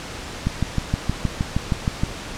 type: click train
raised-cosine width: 5 ms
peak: -7 dBFS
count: 11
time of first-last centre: 0.47-2.035 s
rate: 6.39 Hz
effects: pink hiss -33 dBFS RMS until 2.37 s + low-pass 7000 Hz 12 dB/octave